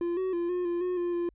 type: tone with pitch steps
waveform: triangle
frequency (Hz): 344.9 / 374.9 / 344.4 / 358.3 / 346.3 / 361.9 / 349.8 / 346.2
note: F4 / F#4 / F4 / F4 / F4 / F#4 / F4 / F4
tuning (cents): -22 / +23 / -24 / +44 / -15 / -38 / +3 / -15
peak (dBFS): -25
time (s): 0.01-1.29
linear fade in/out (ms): 2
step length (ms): 160
effects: added 50 Hz sine -60 dBFS peak until 1.34 s + resampled to 8000 Hz